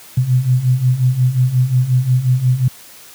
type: beating tone pair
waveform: sine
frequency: 123.47 / 129.07 Hz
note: B2 / C3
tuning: 0 / -23 cents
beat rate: 5.6 Hz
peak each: -16 / -12 dBFS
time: 0.17-2.68 s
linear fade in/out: 5 ms
effects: white hiss -40 dBFS RMS until 3.14 s + high-pass 80 Hz 12 dB/octave